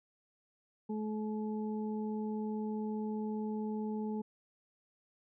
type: harmonic tone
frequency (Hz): 214.4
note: A3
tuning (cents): -45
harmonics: 1 / 2 / 4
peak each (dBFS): -35 / -41 / -47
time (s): 0.89-4.22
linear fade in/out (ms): 10
effects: none